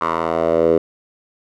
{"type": "tone with band-pass filter sweep", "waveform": "10% pulse", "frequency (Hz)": 82.41, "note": "E2", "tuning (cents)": 0, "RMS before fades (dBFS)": -17, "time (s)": [0.01, 0.78], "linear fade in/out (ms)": 5, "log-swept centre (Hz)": [1100, 440], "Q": 3.7, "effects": []}